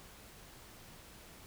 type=silence; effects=pink hiss -55 dBFS RMS until 1.46 s